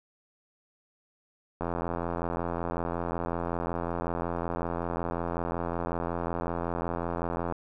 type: click train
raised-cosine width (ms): 1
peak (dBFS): -17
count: 506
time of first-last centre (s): 1.61-7.523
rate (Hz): 85.4
effects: none